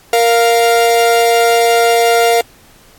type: tone pair together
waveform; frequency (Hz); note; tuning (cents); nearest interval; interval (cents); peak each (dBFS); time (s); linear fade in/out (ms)
45% pulse; 466.2 / 697.9; A#4 / F5; 0 / -1; perfect fifth; 699; -11; 0.13-2.41; 2
effects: pink hiss -45 dBFS RMS until 2.98 s + AAC 64 kbps